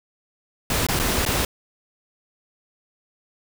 pink noise with dropouts, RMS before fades -22 dBFS, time 0.7-1.45 s, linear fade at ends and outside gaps 2 ms, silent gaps 0.867-0.886 / 0.992-0.997 / 1.252-1.262 s, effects none

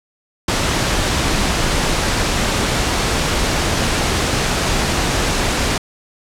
pink noise, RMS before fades -17 dBFS, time 0.48-5.78 s, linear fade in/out 5 ms, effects low-pass 8000 Hz 12 dB/octave

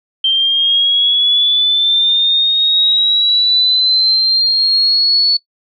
sine linear sweep, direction up, 3139 to 4435 Hz, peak -9 dBFS, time 0.24-5.37 s, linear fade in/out 5 ms, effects noise-tail reverb RT60 0.1 s tail -20 dB re dry

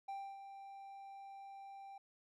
triangle tone with ADSR envelope, 787 Hz, G5, 7 cents sharp, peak -39 dBFS, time 0.08-1.98 s, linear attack 9 ms, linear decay 280 ms, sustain -9 dB, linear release 4 ms, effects none

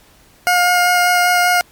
20% pulse tone with vibrato, 714 Hz, F5, 38 cents sharp, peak -6 dBFS, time 0.47-1.61 s, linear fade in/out 0 ms, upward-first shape sine, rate 5.1 Hz, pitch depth 11 cents each way, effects pink hiss -49 dBFS RMS until 1.71 s + MP3 96 kbps

